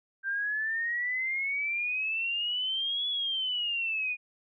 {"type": "exponential two-way sweep", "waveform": "sine", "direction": "up then down", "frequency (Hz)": [1568, 3417, 2444], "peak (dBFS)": -28, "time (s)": [0.23, 4.17], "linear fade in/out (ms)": 50, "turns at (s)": 3.08, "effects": []}